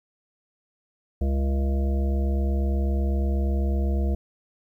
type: harmonic tone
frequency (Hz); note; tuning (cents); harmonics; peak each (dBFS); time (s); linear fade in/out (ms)
68.1; C#2; -30; 1 / 3 / 5 / 7 / 9 / 10; -21 / -31 / -35 / -38 / -40 / -41; 1.21-4.15; 5
effects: 10-bit